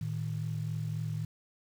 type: tone pair together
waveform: sine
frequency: 111.82 / 155.56 Hz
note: A2 / D#3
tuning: +28 / 0 cents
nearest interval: tritone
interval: 572 cents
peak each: -34 / -34 dBFS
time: 0.01-1.25 s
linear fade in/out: 5 ms
effects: tanh soft clip ceiling -24 dBFS + 9-bit